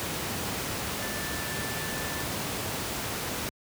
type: tone in noise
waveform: sine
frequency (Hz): 1760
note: A6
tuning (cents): 0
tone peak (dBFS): -39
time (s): 1.02-2.24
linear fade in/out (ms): 0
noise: pink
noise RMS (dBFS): -32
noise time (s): 0-3.49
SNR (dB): -10
effects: high-pass 80 Hz 12 dB/octave